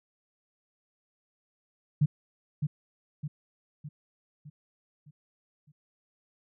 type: tone with echo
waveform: sine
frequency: 148.3 Hz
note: D3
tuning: 17 cents sharp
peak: -19 dBFS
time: 2.01-2.06 s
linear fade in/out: 10 ms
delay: 610 ms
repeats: 6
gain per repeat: -6 dB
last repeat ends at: 5.72 s
effects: none